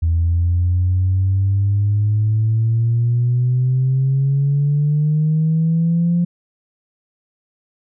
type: exponential sweep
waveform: sine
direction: up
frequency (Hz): 82 to 174.61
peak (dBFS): -12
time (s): 0.02-6.25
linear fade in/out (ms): 10
effects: tanh soft clip ceiling -9 dBFS